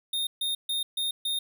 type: tone bursts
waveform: square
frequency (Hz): 3678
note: A#7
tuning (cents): -24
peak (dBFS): -27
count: 5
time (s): 0.13-1.39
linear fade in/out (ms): 5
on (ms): 140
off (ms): 140
effects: none